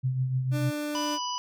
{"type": "tone with tremolo", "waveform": "sine", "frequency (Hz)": 129.4, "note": "C3", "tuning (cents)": -19, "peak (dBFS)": -22, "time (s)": [0.03, 0.71], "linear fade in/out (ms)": 20, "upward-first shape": "triangle", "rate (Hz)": 6.7, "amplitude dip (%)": 55}
{"type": "tone", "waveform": "30% pulse", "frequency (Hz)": 296.8, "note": "D4", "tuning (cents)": 18, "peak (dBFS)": -27, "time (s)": [0.51, 1.19], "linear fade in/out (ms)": 50}
{"type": "harmonic tone", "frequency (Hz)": 987.8, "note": "B5", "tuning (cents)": 0, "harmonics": [1, 3, 5, 6], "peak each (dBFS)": [-31, -36, -38, -39], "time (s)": [0.95, 1.38], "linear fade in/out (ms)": 0}
{"effects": []}